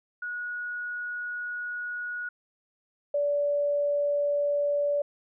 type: tone pair in turn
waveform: sine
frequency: 1456 / 577.8 Hz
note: F#6 / D5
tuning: -28 / -28 cents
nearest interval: octave + major third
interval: 1600 cents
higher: first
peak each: -31 / -23 dBFS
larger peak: second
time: 0.22-2.29 / 3.14-5.02 s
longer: first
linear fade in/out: 5 ms
effects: none